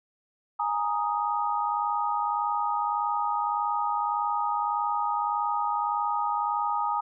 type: chord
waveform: sine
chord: Ab suspended second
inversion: none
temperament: equal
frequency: 830.6 / 932.3 / 1244.5 Hz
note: Ab5 / Bb5 / Eb6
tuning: 0 / 0 / 0 cents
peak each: -29 dBFS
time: 0.59-7.01 s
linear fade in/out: 10 ms
effects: none